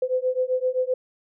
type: beating tone pair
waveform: sine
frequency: 506 / 513.7 Hz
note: B4 / C5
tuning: +42 / -32 cents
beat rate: 7.7 Hz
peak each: -24 dBFS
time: 0.02-0.94 s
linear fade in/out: 5 ms
effects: none